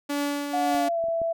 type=tone with tremolo; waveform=sawtooth; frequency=287.1 Hz; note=D4; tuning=39 cents flat; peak=-20 dBFS; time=0.09-0.89 s; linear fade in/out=10 ms; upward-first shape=triangle; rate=1.9 Hz; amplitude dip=50%
type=tone with pitch glide; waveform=sine; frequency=725 to 664.8 Hz; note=F#5 to E5; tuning=-35 to +15 cents; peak=-23 dBFS; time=0.53-1.33 s; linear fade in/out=10 ms; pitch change=-150 cents; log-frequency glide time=0.68-1 s
type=clicks; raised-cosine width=2 ms; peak=-31 / -32 / -35 / -25 dBFS; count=4; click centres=0.747 / 1.04 / 1.085 / 1.217 s
effects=none